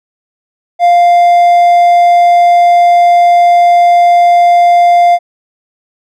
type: tone with hard clipping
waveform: triangle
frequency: 698.5 Hz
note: F5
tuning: in tune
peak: -4 dBFS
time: 0.79-5.19 s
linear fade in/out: 50 ms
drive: 6 dB
effects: none